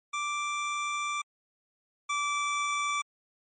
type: tone pair in turn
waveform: 25% pulse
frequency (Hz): 1175 / 1163.5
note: D6 / D6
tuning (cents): +1 / -17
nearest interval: unison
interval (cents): 18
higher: first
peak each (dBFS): -26 / -24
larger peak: second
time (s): 0.13-1.22 / 2.09-3.02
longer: first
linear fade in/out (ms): 10
effects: MP3 32 kbps